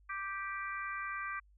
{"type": "harmonic tone", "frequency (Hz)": 391.9, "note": "G4", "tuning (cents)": 0, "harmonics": [3, 4, 5, 6], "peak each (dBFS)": [-40, -42, -44, -46], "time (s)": [0.09, 1.4], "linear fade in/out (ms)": 10, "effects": ["added 50 Hz sine -61 dBFS peak until 1.57 s"]}